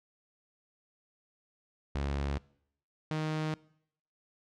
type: tone pair in turn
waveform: sawtooth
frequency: 70.2 / 155.6 Hz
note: C#2 / D#3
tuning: +22 / 0 cents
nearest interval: octave + major second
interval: 1378 cents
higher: second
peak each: -27 dBFS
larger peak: neither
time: 1.95-2.38 / 3.11-3.54 s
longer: neither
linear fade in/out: 0 ms
effects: noise-tail reverb RT60 0.7 s tail -23 dB re dry + low-pass 5000 Hz 12 dB/octave